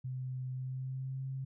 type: tone with pitch glide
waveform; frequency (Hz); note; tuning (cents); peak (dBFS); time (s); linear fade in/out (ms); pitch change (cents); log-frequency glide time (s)
sine; 128.7 to 133.24; C3 to C3; -28 to +32; -36; 0.04-1.45; 10; +60; 0.52-1.24
effects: none